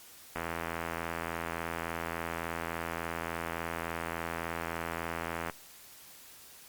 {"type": "click train", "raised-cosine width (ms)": 0.5, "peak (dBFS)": -19, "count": 430, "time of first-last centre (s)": [0.36, 5.498], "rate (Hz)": 83.5, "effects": ["white hiss -53 dBFS RMS until 6.68 s", "Opus 48 kbps"]}